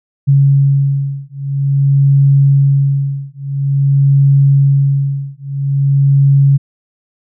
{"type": "beating tone pair", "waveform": "sine", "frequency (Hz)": [138.59, 139.08], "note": ["C#3", "C#3"], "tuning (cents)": [0, 6], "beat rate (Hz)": 0.49, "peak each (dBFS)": -11, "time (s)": [0.27, 6.58], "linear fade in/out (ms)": 20, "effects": []}